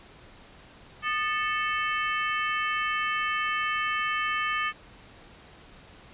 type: harmonic tone with a mistuned harmonic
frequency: 440 Hz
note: A4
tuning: in tune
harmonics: 3 / 4 / 5 / 6 / 7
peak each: -29 / -31 / -33 / -35 / -36 dBFS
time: 1.02-4.73 s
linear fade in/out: 50 ms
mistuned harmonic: 3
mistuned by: -130 cents
effects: pink hiss -51 dBFS RMS until 6.13 s + resampled to 8000 Hz